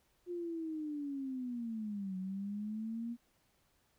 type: linear two-way sweep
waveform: sine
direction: down then up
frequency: 356.9 to 185 to 238.6 Hz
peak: -37 dBFS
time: 0.26-3.17 s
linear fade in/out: 50 ms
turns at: 2.17 s
effects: pink hiss -74 dBFS RMS until 3.98 s